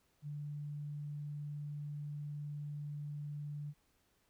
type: tone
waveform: sine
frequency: 146.83 Hz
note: D3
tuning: in tune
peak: -40 dBFS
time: 0.22-3.74 s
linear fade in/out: 50 ms
effects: pink hiss -75 dBFS RMS until 4.29 s